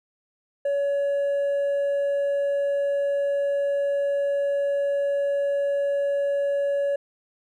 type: tone with hard clipping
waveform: triangle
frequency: 564 Hz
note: C#5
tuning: 30 cents sharp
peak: -20 dBFS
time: 0.65-6.96 s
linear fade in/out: 5 ms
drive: 1 dB
effects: none